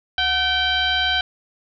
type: tone with frequency modulation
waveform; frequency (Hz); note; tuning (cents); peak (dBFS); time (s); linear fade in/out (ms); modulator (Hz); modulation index
sine; 2329; D7; -15; -17; 0.18-1.21; 2; 799; 2
effects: none